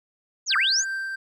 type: linear two-way sweep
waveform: sine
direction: down then up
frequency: 7200 to 1142 to 7200 Hz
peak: -19 dBFS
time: 0.46-0.85 s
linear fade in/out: 50 ms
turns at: 0.56 s
type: tone with tremolo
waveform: triangle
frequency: 1568 Hz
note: G6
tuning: in tune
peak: -24 dBFS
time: 0.5-1.16 s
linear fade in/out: 10 ms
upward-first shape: triangle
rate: 2.9 Hz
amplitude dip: 30%
effects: none